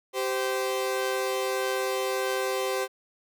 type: tone pair together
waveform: sawtooth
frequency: 388.1 / 518 Hz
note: G4 / C5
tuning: -17 / -17 cents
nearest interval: perfect fourth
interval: 500 cents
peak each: -25 dBFS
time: 0.13-2.88 s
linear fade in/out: 50 ms
effects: none